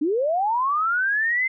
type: linear sweep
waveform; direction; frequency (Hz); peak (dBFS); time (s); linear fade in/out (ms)
sine; up; 277.2 to 2091; -19; 0.01-1.48; 10
effects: none